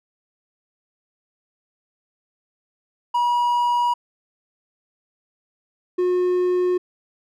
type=tone pair in turn; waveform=triangle; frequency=964 / 361.1 Hz; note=B5 / F#4; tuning=-42 / -42 cents; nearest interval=octave + perfect fourth; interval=1700 cents; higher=first; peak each=-15 dBFS; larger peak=neither; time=3.14-3.94 / 5.98-6.78 s; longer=neither; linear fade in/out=10 ms; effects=none